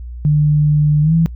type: tone with pitch glide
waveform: sine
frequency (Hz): 150 to 164.52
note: D3 to E3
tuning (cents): +37 to -3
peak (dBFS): -9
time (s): 0.25-1.26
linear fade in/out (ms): 0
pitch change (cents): +160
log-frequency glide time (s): 1.02-1.14
effects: noise-tail reverb RT60 0.1 s tail -22 dB re dry + added 60 Hz sine -26 dBFS peak until 1.35 s